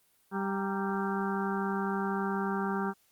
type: harmonic tone with a mistuned harmonic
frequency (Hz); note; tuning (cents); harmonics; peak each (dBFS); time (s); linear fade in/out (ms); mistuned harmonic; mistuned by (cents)
196; G3; 0; 1 / 2 / 4 / 5 / 6 / 7 / 8; -32 / -35 / -38 / -39 / -40 / -40 / -41; 0.31-2.94; 50; 5; -85
effects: white hiss -68 dBFS RMS until 3.11 s + Opus 32 kbps